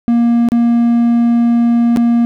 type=tone with dropouts; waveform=triangle; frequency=235.5 Hz; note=A#3; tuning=18 cents sharp; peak=-6 dBFS; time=0.08-2.25 s; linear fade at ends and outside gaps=0 ms; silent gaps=0.487-0.519 / 1.962-1.971 s; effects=none